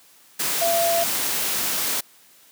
sine tone in noise, 678 Hz, E5, 49 cents sharp, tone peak -19 dBFS, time 0.61-1.04 s, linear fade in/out 10 ms, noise white, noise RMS -24 dBFS, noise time 0.39-2.01 s, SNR +2 dB, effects white hiss -53 dBFS RMS until 2.51 s + high-pass 150 Hz 12 dB/octave

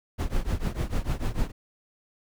brown noise with tremolo, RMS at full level -23 dBFS, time 0.18-1.52 s, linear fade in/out 20 ms, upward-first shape triangle, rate 6.7 Hz, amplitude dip 95%, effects none

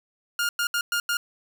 sawtooth tone bursts at uneven times, 1413 Hz, F6, 20 cents sharp, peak -19 dBFS, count 5, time 0.39-0.49 / 0.59-0.67 / 0.74-0.81 / 0.92-1 / 1.09-1.17 s, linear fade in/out 2 ms, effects none

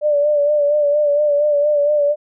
sine tone with vibrato, 587.3 Hz, D5, in tune, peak -12 dBFS, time 0.01-2.16 s, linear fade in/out 50 ms, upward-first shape sine, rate 4.3 Hz, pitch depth 42 cents each way, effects none

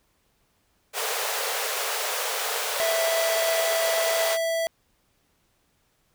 pink high-pass noise, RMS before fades -28 dBFS, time 0.93-4.38 s, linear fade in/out 50 ms, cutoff 420 Hz, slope 96 dB/octave
square tone, 659.3 Hz, E5, in tune, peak -24 dBFS, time 2.8-4.67 s, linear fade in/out 0 ms
effects pink hiss -68 dBFS RMS until 6.14 s

